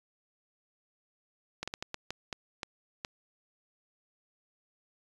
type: slowing click train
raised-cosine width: 0.2 ms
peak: -18 dBFS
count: 9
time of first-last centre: 1.63-3.049 s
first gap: 46 ms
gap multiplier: 1.37
effects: resampled to 24000 Hz